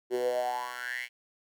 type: tone with high-pass filter sweep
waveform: 10% pulse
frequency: 123.47 Hz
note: B2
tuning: in tune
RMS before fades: -32 dBFS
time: 0.1-1.09 s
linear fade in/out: 50 ms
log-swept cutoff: 360 to 2400 Hz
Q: 8.5
effects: none